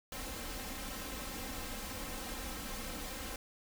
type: noise with comb filter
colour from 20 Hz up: pink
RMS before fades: -42 dBFS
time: 0.12-3.36 s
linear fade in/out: 2 ms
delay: 3.8 ms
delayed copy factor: +0.8
effects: none